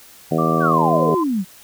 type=harmonic tone; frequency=80.7 Hz; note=E2; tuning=36 cents flat; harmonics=2 / 3 / 4 / 5 / 6 / 7 / 8 / 9; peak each=-21 / -23 / -24 / -25 / -26 / -26 / -27 / -28 dBFS; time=0.31-1.15 s; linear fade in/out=5 ms
type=tone with pitch glide; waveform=sine; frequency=1174.7 to 1028.6 Hz; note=D6 to C6; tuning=0 to -30 cents; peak=-20 dBFS; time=0.38-1.24 s; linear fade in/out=10 ms; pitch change=-230 cents; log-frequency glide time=0.57-0.81 s
type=exponential sweep; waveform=sine; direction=down; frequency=1600 to 174.5 Hz; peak=-17 dBFS; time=0.6-1.45 s; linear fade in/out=50 ms
effects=white hiss -45 dBFS RMS until 1.63 s